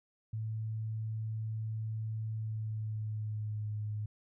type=tone with pitch glide; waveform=sine; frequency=110 to 105.95 Hz; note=A2 to G#2; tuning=0 to +35 cents; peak=-34 dBFS; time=0.33-4.06 s; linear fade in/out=5 ms; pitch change=-65 cents; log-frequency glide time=2.34-3.72 s; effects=none